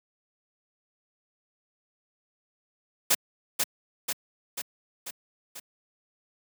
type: noise with echo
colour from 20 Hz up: white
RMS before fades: -21 dBFS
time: 3.1-3.15 s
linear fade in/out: 10 ms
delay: 490 ms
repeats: 5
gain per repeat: -4 dB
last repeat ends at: 5.6 s
effects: high-pass 150 Hz 12 dB/octave